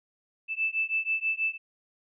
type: beating tone pair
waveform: sine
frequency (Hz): 2634 / 2640.2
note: E7 / E7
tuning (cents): -2 / +2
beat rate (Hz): 6.2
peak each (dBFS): -29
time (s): 0.48-1.58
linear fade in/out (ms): 50
effects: none